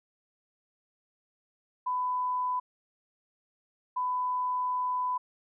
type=tone bursts at uneven times; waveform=sine; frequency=1000 Hz; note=B5; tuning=21 cents sharp; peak=-27 dBFS; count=2; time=1.86-2.6 / 3.96-5.18 s; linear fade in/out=10 ms; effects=none